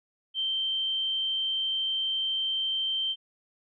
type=tone; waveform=sine; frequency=3127 Hz; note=G7; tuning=5 cents flat; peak=-26 dBFS; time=0.34-3.16 s; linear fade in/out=50 ms; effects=none